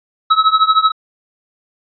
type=tone with tremolo; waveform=square; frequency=1291 Hz; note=E6; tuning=37 cents flat; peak=-6 dBFS; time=0.3-0.92 s; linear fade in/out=10 ms; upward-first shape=triangle; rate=13 Hz; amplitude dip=95%; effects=resampled to 11025 Hz